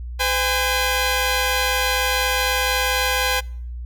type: tone pair together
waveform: 10% pulse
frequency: 509.2 / 814 Hz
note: C5 / G#5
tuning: -47 / -35 cents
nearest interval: minor sixth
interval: 812 cents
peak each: -13 dBFS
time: 0.19-3.41 s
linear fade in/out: 20 ms
effects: noise-tail reverb RT60 0.6 s tail -26 dB re dry + added 60 Hz sine -28 dBFS peak until 3.85 s